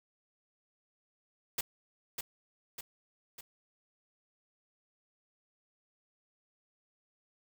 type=noise with echo; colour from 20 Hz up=white; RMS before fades=-33 dBFS; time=1.58-1.61 s; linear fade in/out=5 ms; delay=600 ms; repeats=3; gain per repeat=-5 dB; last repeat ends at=3.41 s; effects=none